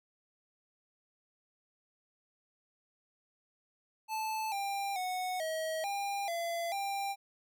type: tone with pitch steps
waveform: square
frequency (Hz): 874 / 795 / 736 / 637 / 801 / 679 / 793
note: A5 / G5 / F#5 / D#5 / G5 / F5 / G5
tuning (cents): -12 / +24 / -9 / +41 / +37 / -49 / +20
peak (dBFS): -34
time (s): 4.08-7.16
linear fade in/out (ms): 50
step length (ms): 440
effects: none